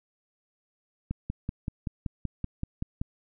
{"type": "click train", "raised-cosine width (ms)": 5, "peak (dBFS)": -18, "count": 11, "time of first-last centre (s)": [1.11, 3.015], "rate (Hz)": 5.25, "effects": []}